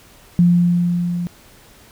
sine tone with level ramp, 174.61 Hz, F3, in tune, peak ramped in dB -8 to -20 dBFS, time 0.39-1.27 s, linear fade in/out 0 ms, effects pink hiss -47 dBFS RMS until 1.91 s

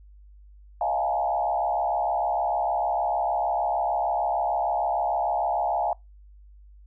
sine tone with frequency modulation, 765 Hz, G5, 42 cents flat, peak -22 dBFS, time 0.81-5.93 s, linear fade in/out 2 ms, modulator 66.6 Hz, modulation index 1.9, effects noise-tail reverb RT60 0.2 s tail -25 dB re dry + added 50 Hz sine -47 dBFS peak until 6.86 s

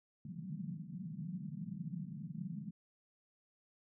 pink band-pass noise, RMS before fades -44 dBFS, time 0.25-2.71 s, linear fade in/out 5 ms, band 150 to 200 Hz, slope 48 dB/octave, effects none

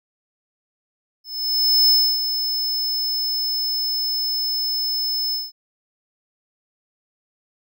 square tone with ADSR envelope, 5230 Hz, E8, 15 cents flat, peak -12 dBFS, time 1.24-5.52 s, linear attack 650 ms, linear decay 290 ms, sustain -9 dB, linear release 190 ms, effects none

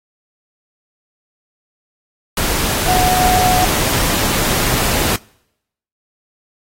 sine tone in noise, 733 Hz, F#5, 16 cents flat, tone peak -13 dBFS, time 2.88-3.65 s, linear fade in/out 2 ms, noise pink, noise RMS -17 dBFS, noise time 2.37-5.16 s, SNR +1 dB, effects noise-tail reverb RT60 0.8 s tail -26 dB re dry + AAC 48 kbps

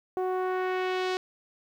sawtooth tone with low-pass filter sweep, 370 Hz, F#4, in tune, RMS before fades -29 dBFS, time 0.17-1.17 s, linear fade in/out 0 ms, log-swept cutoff 760 to 4800 Hz, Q 1.2, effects 10-bit

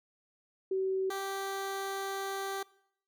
sine / 15% pulse tone pair in turn, 380.8 / 390.6 Hz, F#4 / G4, +50 / -6 cents, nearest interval unison, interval 44 cents, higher second, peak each -28 dBFS, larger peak neither, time 0.71-1.1 / 1.1-2.63 s, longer second, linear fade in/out 5 ms, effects noise-tail reverb RT60 0.7 s tail -22 dB re dry

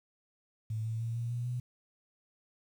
sine tone with pitch steps, 110 / 112.51 / 115.07 / 117.69 / 120.37 / 123.11 Hz, A2 / A2 / A#2 / A#2 / B2 / B2, 0 / +39 / -22 / +17 / -44 / -5 cents, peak -32 dBFS, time 0.7-1.6 s, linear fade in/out 5 ms, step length 150 ms, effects 10-bit

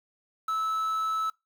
triangle tone with quantisation, 1306 Hz, E6, 17 cents flat, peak -24 dBFS, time 0.48-1.3 s, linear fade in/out 5 ms, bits 8, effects noise-tail reverb RT60 0.2 s tail -23 dB re dry

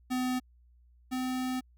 square tone pair in turn, 253.4 / 256 Hz, B3 / C4, +45 / -38 cents, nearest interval unison, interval 17 cents, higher second, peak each -29 / -31 dBFS, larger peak first, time 0.1-0.4 / 1.11-1.61 s, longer second, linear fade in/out 20 ms, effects added 60 Hz sine -58 dBFS peak until 1.77 s

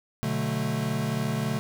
square chord, B minor seventh, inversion none, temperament equal, 123.47 / 146.83 / 185 / 220 Hz, B2 / D3 / F#3 / A3, 0 / 0 / 0 / 0 cents, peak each -32 / -31 / -37 / -31 dBFS, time 0.23-1.59 s, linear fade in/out 0 ms, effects none

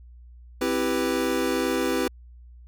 square chord, C major seventh, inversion none, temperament equal, 261.6 / 329.6 / 392 / 493.9 Hz, C4 / E4 / G4 / B4, 0 / 0 / 0 / 0 cents, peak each -29 dBFS, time 0.61-2.08 s, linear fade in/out 5 ms, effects added 60 Hz sine -44 dBFS peak until 2.67 s

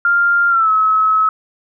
sine tone with pitch glide, 1396.9 to 1288.4 Hz, F6 to E6, 0 to -40 cents, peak -10 dBFS, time 0.05-1.29 s, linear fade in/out 2 ms, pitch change -140 cents, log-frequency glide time 0.49-0.7 s, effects none

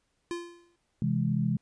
square tone with exponential decay, 345 Hz, F4, 21 cents flat, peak -30 dBFS, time 0.31-0.76 s, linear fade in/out 0 ms, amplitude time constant 97 ms
sine chord, C augmented, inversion none, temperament equal, 130.81 / 164.81 / 207.7 Hz, C3 / E3 / G#3, 0 / 0 / 0 cents, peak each -29 dBFS, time 1.02-1.57 s, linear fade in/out 2 ms
effects pink hiss -75 dBFS RMS until 1.61 s + resampled to 22050 Hz

